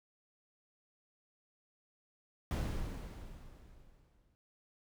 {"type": "noise with exponential decay", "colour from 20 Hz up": "brown", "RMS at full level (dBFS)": -32, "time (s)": [2.51, 4.35], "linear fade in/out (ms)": 0, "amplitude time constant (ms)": 400, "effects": []}